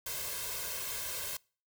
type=noise with comb filter; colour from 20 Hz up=white; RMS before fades=-38 dBFS; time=0.06-1.37 s; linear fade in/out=5 ms; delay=1.9 ms; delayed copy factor=+0.8; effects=noise-tail reverb RT60 0.4 s tail -25 dB re dry